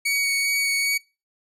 sawtooth tone with vibrato, 2242 Hz, C#7, 19 cents sharp, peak -17 dBFS, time 0.05-0.98 s, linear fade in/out 10 ms, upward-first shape sine, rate 2.5 Hz, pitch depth 10 cents each way, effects noise-tail reverb RT60 0.3 s tail -24 dB re dry + resampled to 32000 Hz

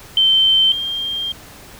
sine tone pair in turn, 3104 / 3195 Hz, G7 / G7, -18 / +32 cents, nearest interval minor second, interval 50 cents, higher second, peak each -10 / -20 dBFS, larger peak first, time 0.17-0.72 / 0.72-1.32 s, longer second, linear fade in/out 2 ms, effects pink hiss -40 dBFS RMS until 1.79 s

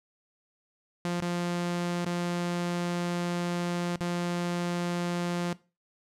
sawtooth tone with dropouts, 174.61 Hz, F3, in tune, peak -24 dBFS, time 1.05-5.53 s, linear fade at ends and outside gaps 0 ms, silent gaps 1.202-1.222 / 2.048-2.062 / 3.959-4.008 s, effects noise-tail reverb RT60 0.3 s tail -19 dB re dry + low-pass 9000 Hz 12 dB/octave

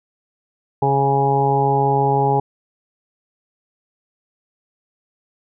harmonic tone with a mistuned harmonic, 138.4 Hz, C#3, 2 cents flat, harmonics 1 / 2 / 3 / 4 / 5 / 6 / 7, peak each -20 / -28 / -20 / -29 / -27 / -17 / -29 dBFS, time 0.82-2.4 s, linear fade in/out 5 ms, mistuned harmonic 4, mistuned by -19 cents, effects none

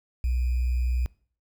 sine tone with sample-and-hold, 61.74 Hz, B1, in tune, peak -22 dBFS, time 0.24-1.06 s, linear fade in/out 0 ms, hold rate 2450 Hz, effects noise-tail reverb RT60 0.5 s tail -23 dB re dry

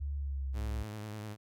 sine tone with pitch glide, 71 to 65.48 Hz, C#2 to C2, +42 to +2 cents, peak -33 dBFS, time 0-0.84 s, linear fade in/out 20 ms, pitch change -140 cents, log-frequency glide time 0.16-0.61 s
sawtooth tone with vibrato, 106.4 Hz, G#2, 42 cents sharp, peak -36 dBFS, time 0.53-1.37 s, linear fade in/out 50 ms, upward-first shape square, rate 10 Hz, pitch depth 37 cents each way
effects none

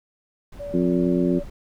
brown noise, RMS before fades -39 dBFS, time 0.52-1.5 s, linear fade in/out 5 ms
sine tone, 574 Hz, D5, 40 cents flat, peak -30 dBFS, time 0.59-1.44 s, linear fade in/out 20 ms
harmonic tone, 88.6 Hz, F2, 25 cents sharp, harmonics 2 / 3 / 4 / 5, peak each -22 / -22 / -23 / -33 dBFS, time 0.73-1.4 s, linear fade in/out 20 ms
effects none

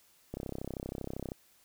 click train, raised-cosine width 2 ms, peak -24 dBFS, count 33, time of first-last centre 0.34-1.319 s, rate 32.7 Hz, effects white hiss -65 dBFS RMS until 1.64 s

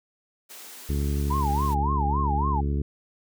white high-pass noise, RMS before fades -43 dBFS, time 0.49-1.75 s, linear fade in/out 20 ms, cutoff 210 Hz, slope 48 dB/octave
harmonic tone, 71.2 Hz, C#2, 47 cents sharp, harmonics 1 / 2 / 3 / 4 / 5 / 6, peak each -24 / -30 / -34 / -36 / -38 / -40 dBFS, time 0.89-2.82 s, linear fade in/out 5 ms
sine tone with vibrato, 932.3 Hz, A#5, in tune, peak -25 dBFS, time 1.3-2.61 s, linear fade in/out 10 ms, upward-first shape sine, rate 3.6 Hz, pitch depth 260 cents each way
effects none

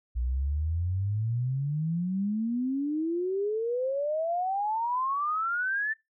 sine exponential sweep, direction up, 58.27 to 1788 Hz, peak -26 dBFS, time 0.15-5.94 s, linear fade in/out 20 ms, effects noise-tail reverb RT60 0.2 s tail -22 dB re dry

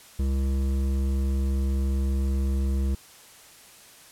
triangle tone with hard clipping, 67.3 Hz, C2, 49 cents sharp, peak -24 dBFS, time 0.19-2.95 s, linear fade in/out 5 ms, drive 15 dB, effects white hiss -50 dBFS RMS until 4.11 s + low-pass 12000 Hz 12 dB/octave

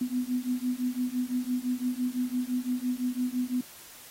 sine beating tone pair, 246.9 / 252.8 Hz, B3 / B3, 0 / +41 cents, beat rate 5.9 Hz, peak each -30 / -30 dBFS, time 0.01-3.61 s, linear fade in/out 5 ms, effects white hiss -49 dBFS RMS until 4.1 s + AAC 48 kbps

